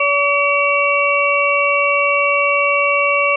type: harmonic tone with a mistuned harmonic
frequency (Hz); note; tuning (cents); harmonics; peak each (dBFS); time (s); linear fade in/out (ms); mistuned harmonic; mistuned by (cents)
570; C#5; +48; 1 / 2 / 4 / 5; -18 / -18 / -18 / -18; 0-3.36; 5; 5; -77
effects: none